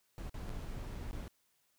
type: noise with dropouts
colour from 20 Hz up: brown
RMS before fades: -42 dBFS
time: 0.18-1.28 s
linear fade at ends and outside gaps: 0 ms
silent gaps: 0.295-0.342 / 0.493-0.502 / 0.948-0.952 / 1.111-1.13 s
effects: white hiss -75 dBFS RMS until 1.78 s